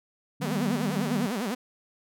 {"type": "chord", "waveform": "sine", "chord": "Eb augmented", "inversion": "none", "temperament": "just", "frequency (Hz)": [155.56, 194.45, 243.1], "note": ["Eb3", "G3", "B3"], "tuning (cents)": [0, -14, -27], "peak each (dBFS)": -32, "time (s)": [0.4, 1.27], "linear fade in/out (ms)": 10}
{"type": "tone with vibrato", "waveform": "sawtooth", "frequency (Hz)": 219.8, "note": "A3", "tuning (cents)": -2, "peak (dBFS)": -24, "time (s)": [0.41, 1.55], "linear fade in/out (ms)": 10, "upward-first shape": "sine", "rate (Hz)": 10, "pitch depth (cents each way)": 260}
{"effects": []}